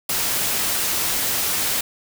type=noise; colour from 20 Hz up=white; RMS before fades=-22 dBFS; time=0.09-1.81 s; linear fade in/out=5 ms; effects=none